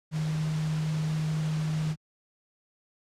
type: tone in noise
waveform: sine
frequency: 156 Hz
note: D#3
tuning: 5 cents sharp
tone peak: -26 dBFS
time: 0.11-1.96 s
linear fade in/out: 50 ms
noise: pink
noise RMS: -41 dBFS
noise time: 0.11-1.96 s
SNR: +12 dB
effects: high-pass 60 Hz 12 dB/octave + low-pass 7000 Hz 12 dB/octave